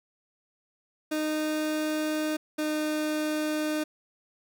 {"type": "tone pair in turn", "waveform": "30% pulse", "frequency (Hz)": [308, 306], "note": ["D#4", "D#4"], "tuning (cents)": [-17, -29], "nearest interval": "unison", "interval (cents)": 12, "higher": "first", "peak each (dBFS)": -24, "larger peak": "neither", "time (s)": [[1.11, 2.37], [2.58, 3.84]], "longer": "neither", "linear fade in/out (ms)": 10, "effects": []}